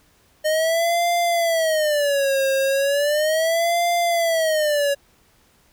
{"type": "tone with vibrato", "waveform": "square", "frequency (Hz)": 611, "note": "D#5", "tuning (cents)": -32, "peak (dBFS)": -18, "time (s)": [0.44, 4.95], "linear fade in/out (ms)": 20, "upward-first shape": "sine", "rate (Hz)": 0.36, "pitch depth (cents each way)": 220, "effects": ["pink hiss -58 dBFS RMS until 5.72 s"]}